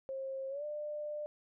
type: tone with pitch glide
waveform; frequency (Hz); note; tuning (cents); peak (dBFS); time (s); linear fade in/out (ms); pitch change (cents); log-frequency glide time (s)
sine; 535 to 597.1; C5 to D5; +38 to +29; -37; 0.09-1.26; 0; +191; 0.49-0.64
effects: none